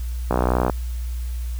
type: click train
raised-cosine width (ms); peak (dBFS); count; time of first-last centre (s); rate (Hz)
1; -5; 25; 0.31-0.698; 61.9
effects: added 60 Hz sine -24 dBFS peak until 1.59 s + white hiss -46 dBFS RMS until 1.59 s